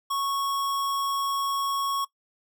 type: tone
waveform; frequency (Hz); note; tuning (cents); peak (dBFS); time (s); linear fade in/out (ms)
square; 1105; C#6; -6; -26; 0.1-2.05; 10
effects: noise-tail reverb RT60 0.1 s tail -20 dB re dry